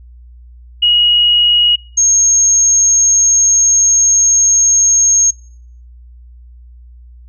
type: tone pair in turn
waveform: sine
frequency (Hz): 2894 / 6497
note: F#7 / G#8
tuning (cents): -39 / -39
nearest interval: octave + major second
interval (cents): 1400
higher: second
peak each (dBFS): -7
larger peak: neither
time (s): 0.82-1.76 / 1.97-5.31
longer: second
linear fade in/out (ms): 10
effects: noise-tail reverb RT60 0.6 s tail -24 dB re dry + added 60 Hz sine -35 dBFS peak until 7.28 s